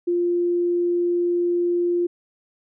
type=tone; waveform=sine; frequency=349.2 Hz; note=F4; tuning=in tune; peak=-18 dBFS; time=0.07-2.07 s; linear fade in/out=10 ms; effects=none